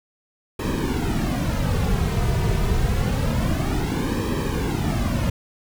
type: noise with flanger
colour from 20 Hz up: brown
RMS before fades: -22 dBFS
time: 0.59-5.3 s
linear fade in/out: 5 ms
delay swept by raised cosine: 1.4 to 3.7 ms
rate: 0.27 Hz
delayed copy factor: -0.75
effects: none